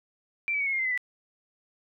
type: tone with pitch steps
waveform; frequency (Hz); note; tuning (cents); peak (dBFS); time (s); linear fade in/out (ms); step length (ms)
sine; 2349 / 2291 / 2235 / 2180 / 2127 / 2075 / 2024 / 1974.1; D7 / D7 / C#7 / C#7 / C7 / C7 / B6 / B6; 0 / -44 / +14 / -29 / +28 / -15 / +42 / -1; -25; 0.48-0.976; 0; 62
effects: none